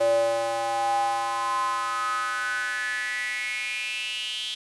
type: tone with high-pass filter sweep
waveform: square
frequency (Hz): 115.1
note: A#2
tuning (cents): -22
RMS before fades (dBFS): -27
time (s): 0-4.55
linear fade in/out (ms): 10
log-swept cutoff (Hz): 550 to 3300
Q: 7.5
effects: resampled to 24000 Hz + 8-bit